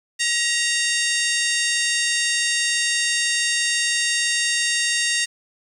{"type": "harmonic tone with a mistuned harmonic", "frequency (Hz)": 926, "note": "A#5", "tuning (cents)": -12, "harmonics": [2, 3, 4, 5, 6, 7, 8, 9, 10], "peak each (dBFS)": [-24, -26, -27, -28, -29, -29, -30, -31, -31], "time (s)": [0.19, 5.26], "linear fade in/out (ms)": 20, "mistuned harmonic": 2, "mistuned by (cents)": 45, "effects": ["8-bit"]}